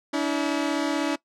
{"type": "tone pair together", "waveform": "sawtooth", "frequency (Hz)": [286.6, 322.6], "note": ["D4", "E4"], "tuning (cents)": [-42, -37], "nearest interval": "major second", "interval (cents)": 205, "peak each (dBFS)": [-21, -23], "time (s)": [0.13, 1.16], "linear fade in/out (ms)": 10, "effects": ["noise-tail reverb RT60 0.1 s tail -20 dB re dry", "low-pass 7000 Hz 12 dB/octave"]}